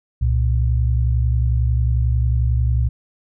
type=tone pair together; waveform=sine; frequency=65.4 / 116.53 Hz; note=C2 / A#2; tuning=0 / 0 cents; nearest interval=minor seventh; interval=1000 cents; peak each=-16 / -19 dBFS; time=0.21-2.89 s; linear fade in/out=10 ms; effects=none